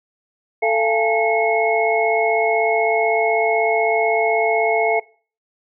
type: tone cluster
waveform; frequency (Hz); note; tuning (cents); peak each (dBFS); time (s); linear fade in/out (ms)
sine; 441.9 / 684 / 831 / 887 / 2177; A4 / F5 / G#5 / A5 / C#7; +7 / -36 / +1 / +14 / -32; -19 / -19 / -26 / -28 / -21; 0.62-5; 10
effects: noise-tail reverb RT60 0.4 s tail -21 dB re dry

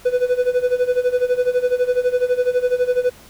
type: tone with tremolo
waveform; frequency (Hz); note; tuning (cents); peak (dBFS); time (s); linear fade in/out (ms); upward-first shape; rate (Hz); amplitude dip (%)
triangle; 496.9; B4; +11; -10; 0.05-3.1; 10; sine; 12; 85
effects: pink hiss -45 dBFS RMS until 3.29 s

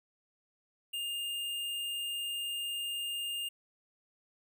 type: tone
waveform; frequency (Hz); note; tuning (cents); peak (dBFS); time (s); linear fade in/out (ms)
square; 2818; F7; +15; -35; 0.93-3.49; 10
effects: none

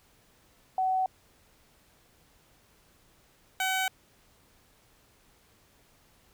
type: tone pair in turn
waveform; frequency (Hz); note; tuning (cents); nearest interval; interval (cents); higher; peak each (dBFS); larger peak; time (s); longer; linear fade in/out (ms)
sine / 15% pulse; 752 / 756.8; F#5 / F#5; +28 / +39; unison; 11; second; -24 / -20; second; 0.78-1.06 / 3.6-3.88; neither; 2
effects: pink hiss -63 dBFS RMS until 6.33 s

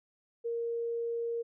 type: tone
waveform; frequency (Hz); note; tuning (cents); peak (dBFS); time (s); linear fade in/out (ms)
sine; 466.3; A#4; +1; -31; 0.44-1.43; 20
effects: none

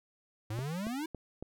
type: exponential sweep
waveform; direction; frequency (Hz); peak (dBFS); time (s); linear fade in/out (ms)
square; up; 103 to 329.6; -35; 0.5-1.06; 5
type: click train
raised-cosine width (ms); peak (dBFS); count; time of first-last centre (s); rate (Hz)
2; -27; 4; 0.59-1.426; 3.59
effects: none

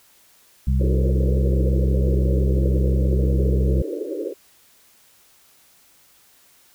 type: harmonic tone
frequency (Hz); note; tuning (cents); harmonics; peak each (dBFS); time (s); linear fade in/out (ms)
65.8; C2; +10; 1 / 2 / 3; -17 / -23 / -27; 0.67-3.82; 5
type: band-pass noise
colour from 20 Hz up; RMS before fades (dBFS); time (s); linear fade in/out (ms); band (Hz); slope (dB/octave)
pink; -28; 0.79-4.34; 20; 300 to 550; 96
effects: white hiss -55 dBFS RMS until 6.74 s

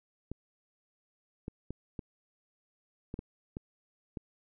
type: clicks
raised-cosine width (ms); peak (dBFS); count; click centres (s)
3; -25; 8; 0.316 / 1.481 / 1.706 / 1.992 / 3.141 / 3.191 / 3.569 / 4.172
effects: none

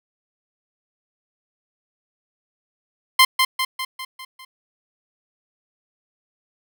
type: tone with echo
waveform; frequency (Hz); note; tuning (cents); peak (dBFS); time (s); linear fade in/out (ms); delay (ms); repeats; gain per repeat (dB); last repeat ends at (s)
15% pulse; 1044; C6; -4; -3; 3.19-3.25; 5; 200; 6; -5; 4.45
effects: none

